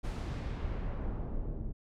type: noise with low-pass filter sweep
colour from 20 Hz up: brown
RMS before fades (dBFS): -36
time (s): 0.03-1.73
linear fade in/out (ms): 20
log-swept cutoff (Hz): 11000 to 370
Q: 0.71
effects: none